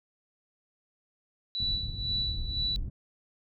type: tone with tremolo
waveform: sine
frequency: 3951 Hz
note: B7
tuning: in tune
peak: -27 dBFS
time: 1.55-2.76 s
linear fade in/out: 0 ms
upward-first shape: sine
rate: 2 Hz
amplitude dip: 80%
type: low-pass noise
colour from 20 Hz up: pink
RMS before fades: -35 dBFS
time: 1.6-2.9 s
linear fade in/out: 2 ms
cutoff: 110 Hz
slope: 12 dB/octave
effects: none